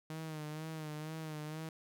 sawtooth tone with vibrato, 155.56 Hz, D#3, in tune, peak -37 dBFS, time 0.1-1.69 s, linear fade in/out 2 ms, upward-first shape sine, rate 2.1 Hz, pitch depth 50 cents each way, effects none

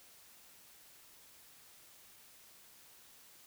silence, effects white hiss -60 dBFS RMS until 3.46 s

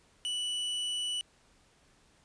45% pulse tone, 2960 Hz, F#7, in tune, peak -31 dBFS, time 0.25-1.21 s, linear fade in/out 0 ms, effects pink hiss -65 dBFS RMS until 2.24 s + resampled to 22050 Hz

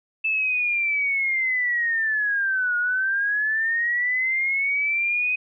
sine linear two-way sweep, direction down then up, 2637 to 1435 to 2515 Hz, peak -20 dBFS, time 0.24-5.36 s, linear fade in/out 10 ms, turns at 2.77 s, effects none

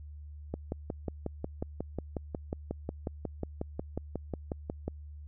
click train, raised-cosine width 2 ms, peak -20 dBFS, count 25, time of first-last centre 0.54-4.88 s, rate 5.53 Hz, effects added 74 Hz sine -43 dBFS peak until 5.27 s

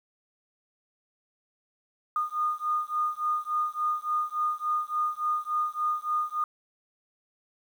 sine beating tone pair, 1222 / 1225.5 Hz, D#6 / D#6, -32 / -27 cents, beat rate 3.5 Hz, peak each -29 / -29 dBFS, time 2.16-6.44 s, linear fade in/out 2 ms, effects 9-bit

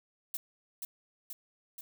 violet noise with echo, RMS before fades -36 dBFS, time 0.34-0.37 s, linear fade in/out 2 ms, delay 480 ms, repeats 3, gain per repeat -3 dB, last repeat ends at 1.81 s, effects none

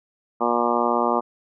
harmonic tone, 119.3 Hz, A#2, 41 cents sharp, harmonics 2 / 3 / 4 / 5 / 6 / 7 / 8 / 9 / 10, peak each -27 / -27 / -27 / -27 / -27 / -27 / -27 / -27 / -27 dBFS, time 0.4-1.21 s, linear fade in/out 20 ms, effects none

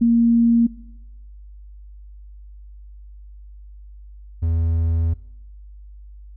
sine / triangle tone pair in turn, 233.1 / 82.41 Hz, A#3 / E2, 0 / 0 cents, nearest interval octave + tritone, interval 1800 cents, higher first, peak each -12 / -15 dBFS, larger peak first, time 0.01-0.67 / 4.42-5.14 s, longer second, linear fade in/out 10 ms, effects noise-tail reverb RT60 0.9 s tail -22 dB re dry + added 50 Hz sine -38 dBFS peak until 6.36 s

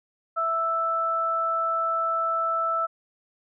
sine tone pair together, 660 / 1320 Hz, E5 / E6, +2 / +2 cents, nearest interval octave, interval 1200 cents, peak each -30 / -23 dBFS, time 0.36-2.87 s, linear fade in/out 20 ms, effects none

